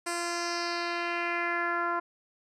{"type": "tone with low-pass filter sweep", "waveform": "10% pulse", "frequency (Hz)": 344.5, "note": "F4", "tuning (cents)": -24, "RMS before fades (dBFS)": -31, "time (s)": [0.06, 2], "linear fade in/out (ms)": 10, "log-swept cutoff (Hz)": [9000, 1200], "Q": 2.6, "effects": []}